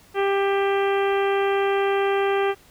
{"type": "harmonic tone with a mistuned harmonic", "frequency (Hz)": 395.5, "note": "G4", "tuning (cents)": 15, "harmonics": [1, 2, 3, 4, 5, 6, 7, 8], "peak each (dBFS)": [-20, -26, -30, -32, -34, -36, -37, -38], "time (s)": [0.14, 2.55], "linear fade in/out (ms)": 50, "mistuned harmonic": 7, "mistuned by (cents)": -36, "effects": ["pink hiss -53 dBFS RMS until 2.7 s"]}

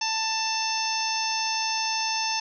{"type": "harmonic tone", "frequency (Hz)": 887, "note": "A5", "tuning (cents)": 14, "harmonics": [1, 2, 3, 4, 5, 6, 7], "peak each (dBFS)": [-29, -38, -32, -38, -37, -29, -33], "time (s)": [0.01, 2.4], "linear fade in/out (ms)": 5, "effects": []}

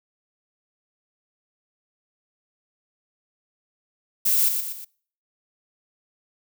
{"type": "noise with echo", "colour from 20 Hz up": "violet", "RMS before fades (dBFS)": -20, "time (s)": [4.25, 4.49], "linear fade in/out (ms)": 10, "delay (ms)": 120, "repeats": 3, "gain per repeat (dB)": -6, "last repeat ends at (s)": 4.85, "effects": ["noise-tail reverb RT60 0.5 s tail -24 dB re dry"]}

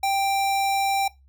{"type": "tone", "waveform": "square", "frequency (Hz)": 786, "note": "G5", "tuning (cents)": 4, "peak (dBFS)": -21, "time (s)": [0.03, 1.08], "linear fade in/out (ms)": 5, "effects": ["noise-tail reverb RT60 0.2 s tail -19 dB re dry", "added 67 Hz sine -52 dBFS peak until 1.28 s"]}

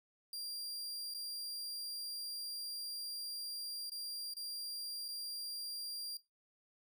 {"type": "tone with dropouts", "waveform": "sawtooth", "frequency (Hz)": 4765, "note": "D8", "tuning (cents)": 24, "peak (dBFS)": -39, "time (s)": [0.33, 6.17], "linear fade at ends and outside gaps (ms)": 2, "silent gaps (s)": [[1.139, 1.146], [3.897, 3.918], [4.337, 4.367], [5.082, 5.086]], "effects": ["noise-tail reverb RT60 0.2 s tail -17 dB re dry"]}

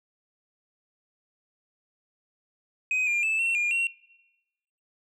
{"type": "tone with pitch steps", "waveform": "sine", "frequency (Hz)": [2515, 2399, 2627, 2713, 2415, 2737], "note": ["D#7", "D7", "E7", "E7", "D7", "F7"], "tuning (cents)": [18, 36, -7, 49, 48, -36], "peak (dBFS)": -20, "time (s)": [2.91, 3.87], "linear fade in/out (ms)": 2, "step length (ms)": 160, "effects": ["noise-tail reverb RT60 1.0 s tail -23 dB re dry", "tanh soft clip ceiling -22 dBFS"]}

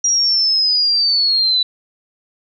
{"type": "linear sweep", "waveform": "sine", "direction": "down", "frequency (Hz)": [5740, 3949], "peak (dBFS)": -12, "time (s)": [0.04, 1.63], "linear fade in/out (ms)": 5, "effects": []}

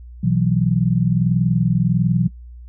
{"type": "chord", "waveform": "sine", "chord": "B suspended fourth", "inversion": "none", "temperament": "equal", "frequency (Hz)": [123.47, 164.81, 185], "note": ["B2", "E3", "F#3"], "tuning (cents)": [0, 0, 0], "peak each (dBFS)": [-19, -18, -19], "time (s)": [0.23, 2.28], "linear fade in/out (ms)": 10, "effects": ["noise-tail reverb RT60 0.1 s tail -23 dB re dry", "added 60 Hz sine -35 dBFS peak until 2.68 s"]}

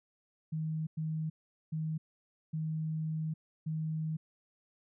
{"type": "tone bursts at uneven times", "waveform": "sine", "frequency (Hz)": 157.6, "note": "D#3", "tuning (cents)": 23, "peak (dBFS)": -32, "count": 5, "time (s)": [[0.52, 0.87], [0.97, 1.3], [1.72, 1.98], [2.53, 3.34], [3.66, 4.17]], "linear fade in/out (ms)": 10, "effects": []}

